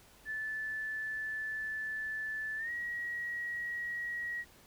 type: tone with pitch glide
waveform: sine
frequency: 1747 to 1905.1 Hz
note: A6 to A#6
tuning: -13 to +37 cents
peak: -35 dBFS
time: 0.25-4.45 s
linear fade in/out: 50 ms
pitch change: +150 cents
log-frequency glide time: 2.57-2.71 s
effects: pink hiss -60 dBFS RMS until 4.66 s